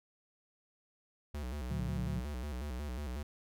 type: tone with vibrato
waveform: square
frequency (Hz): 67.6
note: C#2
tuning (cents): -43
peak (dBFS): -38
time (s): 1.34-3.23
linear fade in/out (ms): 5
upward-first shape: square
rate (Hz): 5.5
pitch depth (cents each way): 150
type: chord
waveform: sine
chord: Bb augmented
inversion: none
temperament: just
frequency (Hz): 116.54 / 145.68 / 182.1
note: Bb2 / D3 / F#3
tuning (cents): 0 / -14 / -27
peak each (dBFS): -40 / -40 / -39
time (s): 1.69-2.21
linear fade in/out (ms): 20
effects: none